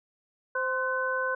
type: tone cluster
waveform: sine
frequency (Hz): 519 / 1040 / 1510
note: C5 / C6 / F#6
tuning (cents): -14 / -11 / +35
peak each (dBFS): -31 / -32 / -29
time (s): 0.55-1.35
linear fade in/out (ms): 5
effects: none